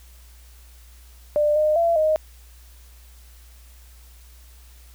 sine tone with pitch steps, 595 / 611 / 676 / 622 Hz, D5 / D#5 / E5 / D#5, +22 / -32 / +43 / -1 cents, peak -16 dBFS, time 1.36-2.16 s, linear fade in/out 0 ms, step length 200 ms, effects added 60 Hz sine -45 dBFS peak until 4.94 s + white hiss -54 dBFS RMS until 4.94 s

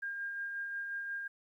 sine tone with tremolo, 1609 Hz, G6, 45 cents sharp, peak -35 dBFS, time 0.02-1.28 s, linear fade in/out 10 ms, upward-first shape sine, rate 5.6 Hz, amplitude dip 30%, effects 12-bit

